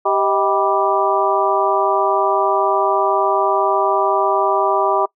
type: harmonic tone with a mistuned harmonic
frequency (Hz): 196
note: G3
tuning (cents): 0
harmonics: 2 / 3 / 4 / 5 / 6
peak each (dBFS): -20 / -20 / -20 / -20 / -20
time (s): 0.05-5.06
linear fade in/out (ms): 10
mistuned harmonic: 3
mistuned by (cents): +120
effects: noise-tail reverb RT60 0.1 s tail -23 dB re dry